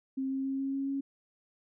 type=tone with pitch steps; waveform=sine; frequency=266.4 / 268.1 / 269.8 / 271.5 / 273.3 / 275 Hz; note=C4 / C4 / C#4 / C#4 / C#4 / C#4; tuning=+31 / +42 / -47 / -36 / -24 / -14 cents; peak=-30 dBFS; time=0.17-1.01 s; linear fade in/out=10 ms; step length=140 ms; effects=none